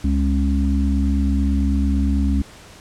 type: harmonic tone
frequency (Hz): 69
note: C#2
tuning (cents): -7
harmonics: 1 / 3 / 4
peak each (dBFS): -17 / -22 / -23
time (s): 0.04-2.42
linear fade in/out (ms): 5
effects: pink hiss -43 dBFS RMS until 2.8 s + low-pass 9000 Hz 12 dB/octave